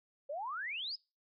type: exponential sweep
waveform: sine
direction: up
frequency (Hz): 540 to 5240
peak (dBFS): -37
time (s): 0.29-0.96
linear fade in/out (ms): 10
effects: noise-tail reverb RT60 0.3 s tail -25 dB re dry